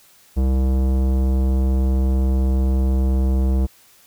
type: tone with tanh clipping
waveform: sine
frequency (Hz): 65.41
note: C2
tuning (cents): 0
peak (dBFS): -17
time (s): 0.36-3.67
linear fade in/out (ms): 20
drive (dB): 17
effects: white hiss -52 dBFS RMS until 4.06 s